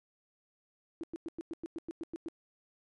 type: tone bursts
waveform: sine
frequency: 330 Hz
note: E4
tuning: 2 cents sharp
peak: -36 dBFS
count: 11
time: 1.01-2.285 s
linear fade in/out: 0 ms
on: 25 ms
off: 100 ms
effects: resampled to 24000 Hz